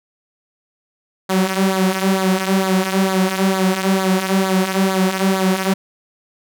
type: tone with flanger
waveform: sawtooth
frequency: 190 Hz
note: F#3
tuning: 46 cents sharp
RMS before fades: -17 dBFS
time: 1.29-5.74 s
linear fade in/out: 10 ms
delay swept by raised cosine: 0.35 to 5.55 ms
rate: 2.2 Hz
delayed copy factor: -0.65
effects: none